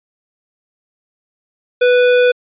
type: tone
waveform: square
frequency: 493.9 Hz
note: B4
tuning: in tune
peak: -9 dBFS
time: 1.81-2.32 s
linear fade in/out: 10 ms
effects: resampled to 8000 Hz

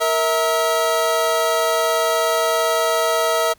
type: tone pair together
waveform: 25% pulse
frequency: 465.5 / 648 Hz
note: A#4 / E5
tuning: -2 / -30 cents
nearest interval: tritone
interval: 572 cents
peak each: -18 / -14 dBFS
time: 0-3.54 s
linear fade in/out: 20 ms
effects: pink hiss -55 dBFS RMS until 3.58 s

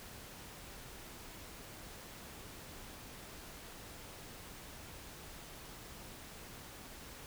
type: silence
effects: pink hiss -51 dBFS RMS until 7.26 s

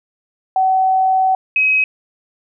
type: tone pair in turn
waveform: sine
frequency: 757 / 2541 Hz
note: F#5 / D#7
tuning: +39 / +36 cents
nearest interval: octave + major sixth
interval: 2097 cents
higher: second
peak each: -11 dBFS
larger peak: neither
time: 0.56-1.35 / 1.56-1.84 s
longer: first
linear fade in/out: 2 ms
effects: none

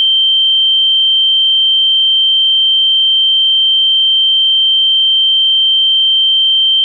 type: tone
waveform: sine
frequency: 3131 Hz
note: G7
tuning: 3 cents flat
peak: -7 dBFS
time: 0-6.84 s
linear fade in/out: 0 ms
effects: none

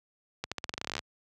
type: accelerating click train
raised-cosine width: 0.2 ms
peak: -15 dBFS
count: 17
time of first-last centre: 0.44-0.991 s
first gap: 76 ms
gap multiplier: 0.88
effects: high-pass 60 Hz 12 dB/octave

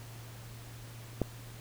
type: click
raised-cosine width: 2 ms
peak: -15 dBFS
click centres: 1.217 s
effects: added 116 Hz sine -46 dBFS peak until 1.6 s + pink hiss -52 dBFS RMS until 1.6 s

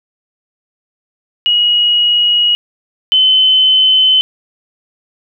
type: tone pair in turn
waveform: sine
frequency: 2899 / 3049 Hz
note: F#7 / G7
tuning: -36 / -49 cents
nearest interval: minor second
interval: 87 cents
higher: second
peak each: -8 / -6 dBFS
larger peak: second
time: 1.46-2.55 / 3.12-4.21 s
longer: neither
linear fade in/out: 0 ms
effects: none

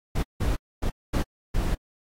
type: noise bursts at uneven times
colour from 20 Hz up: brown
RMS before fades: -24 dBFS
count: 5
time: 0.15-0.23 / 0.4-0.56 / 0.82-0.9 / 1.13-1.23 / 1.54-1.75 s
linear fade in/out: 10 ms
effects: AAC 48 kbps

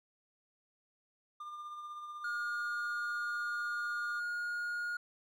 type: tone with tremolo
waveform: triangle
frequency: 1200 Hz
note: D6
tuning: 37 cents sharp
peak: -39 dBFS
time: 1.4-4.2 s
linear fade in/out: 5 ms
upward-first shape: triangle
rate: 16 Hz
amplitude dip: 40%
type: tone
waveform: triangle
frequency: 1432 Hz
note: F6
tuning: 43 cents sharp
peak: -33 dBFS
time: 2.24-4.97 s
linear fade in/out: 5 ms
effects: none

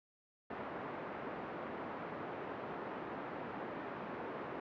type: band-pass noise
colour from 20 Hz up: pink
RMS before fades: -44 dBFS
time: 0.5-4.6 s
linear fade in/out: 5 ms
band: 260 to 1400 Hz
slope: 12 dB/octave
effects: low-pass 3000 Hz 12 dB/octave

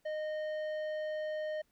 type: tone with tanh clipping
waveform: sine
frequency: 616 Hz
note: D#5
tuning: 17 cents flat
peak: -36 dBFS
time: 0.05-1.62 s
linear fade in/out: 10 ms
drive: 10 dB
effects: pink hiss -75 dBFS RMS until 1.71 s

